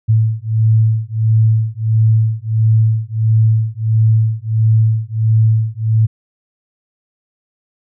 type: beating tone pair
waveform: sine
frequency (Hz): 110 / 111.5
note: A2 / A2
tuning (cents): 0 / +23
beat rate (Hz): 1.5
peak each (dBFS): -13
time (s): 0.08-6.07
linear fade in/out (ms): 20
effects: none